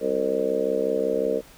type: harmonic tone with a mistuned harmonic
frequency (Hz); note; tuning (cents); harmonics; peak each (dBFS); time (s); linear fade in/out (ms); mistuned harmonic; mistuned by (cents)
65.5; C2; +2; 3 / 4 / 5 / 6 / 7 / 8 / 9; -35 / -33 / -33 / -34 / -24 / -27 / -30; 0-1.42; 50; 9; +53
effects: pink hiss -50 dBFS RMS until 1.57 s